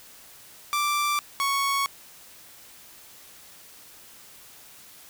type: tone pair in turn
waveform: sawtooth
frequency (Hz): 1174.7 / 1108.8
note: D6 / C#6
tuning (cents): 0 / 0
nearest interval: minor second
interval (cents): 100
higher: first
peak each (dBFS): -19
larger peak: neither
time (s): 0.73-1.19 / 1.4-1.86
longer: neither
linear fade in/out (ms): 0
effects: white hiss -49 dBFS RMS until 5.09 s